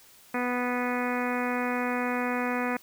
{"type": "harmonic tone with a mistuned harmonic", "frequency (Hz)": 246.9, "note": "B3", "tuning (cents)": 0, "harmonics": [1, 2, 3, 4, 5, 6, 7, 8, 9, 10], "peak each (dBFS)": [-30, -33, -35, -36, -37, -38, -38, -39, -40, -40], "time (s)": [0.34, 2.77], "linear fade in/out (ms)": 5, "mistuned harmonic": 9, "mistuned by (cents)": -32, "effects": ["white hiss -55 dBFS RMS until 2.82 s"]}